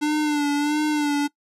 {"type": "tone with vibrato", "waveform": "square", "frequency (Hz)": 295.9, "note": "D4", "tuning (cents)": 13, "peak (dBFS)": -20, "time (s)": [0.01, 1.28], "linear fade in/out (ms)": 20, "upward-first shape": "sine", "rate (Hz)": 1.5, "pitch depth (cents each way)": 47, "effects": ["noise-tail reverb RT60 0.1 s tail -21 dB re dry", "low-pass 10000 Hz 12 dB/octave"]}